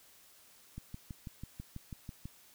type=click train; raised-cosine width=5 ms; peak=-30 dBFS; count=10; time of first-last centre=0.78-2.255 s; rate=6.1 Hz; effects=white hiss -61 dBFS RMS until 2.54 s